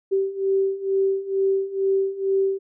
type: beating tone pair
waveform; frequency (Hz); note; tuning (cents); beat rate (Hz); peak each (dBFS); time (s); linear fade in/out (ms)
sine; 386.8 / 389; G4 / G4; -23 / -13; 2.2; -24 / -21; 0.11-2.59; 20
effects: none